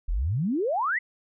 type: exponential sweep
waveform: sine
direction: up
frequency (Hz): 35.63 to 2093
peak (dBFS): -23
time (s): 0.08-0.99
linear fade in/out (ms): 10
effects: none